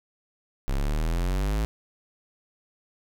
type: exponential sweep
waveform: square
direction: up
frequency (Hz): 32.86 to 55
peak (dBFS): -24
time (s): 0.68-1.65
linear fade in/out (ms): 0
effects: none